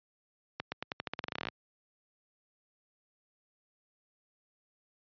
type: accelerating click train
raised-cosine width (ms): 0.3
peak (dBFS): -18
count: 18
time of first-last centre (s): 0.6-1.486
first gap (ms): 120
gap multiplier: 0.88
effects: high-pass 100 Hz 12 dB/octave + resampled to 11025 Hz